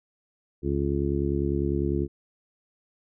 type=harmonic tone; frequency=70 Hz; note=C#2; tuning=18 cents sharp; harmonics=1 / 2 / 3 / 4 / 5 / 6; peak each=-29 / -30 / -33 / -31 / -28 / -34 dBFS; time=0.62-2.08 s; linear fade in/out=50 ms; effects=none